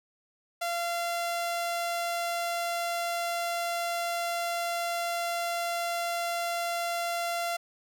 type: tone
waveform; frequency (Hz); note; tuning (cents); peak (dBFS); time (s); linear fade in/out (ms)
sawtooth; 687; F5; -29; -25; 0.61-7.57; 10
effects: 11-bit